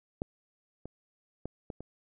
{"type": "clicks", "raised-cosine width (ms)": 2, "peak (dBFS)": [-19, -28, -23, -25, -29], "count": 5, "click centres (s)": [0.219, 0.856, 1.456, 1.702, 1.806], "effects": []}